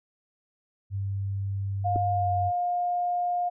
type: tone with pitch glide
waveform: sine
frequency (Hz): 98.5 to 94.38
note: G2 to F#2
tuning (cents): +9 to +35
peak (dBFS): -27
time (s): 0.9-2.52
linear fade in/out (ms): 50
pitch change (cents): -74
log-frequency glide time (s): 2.12-2.29
type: tone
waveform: sine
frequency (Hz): 709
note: F5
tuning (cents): +26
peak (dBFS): -24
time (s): 1.84-3.5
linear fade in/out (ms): 20
type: clicks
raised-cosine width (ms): 2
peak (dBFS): -20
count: 2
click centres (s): 1.959 / 1.962
effects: none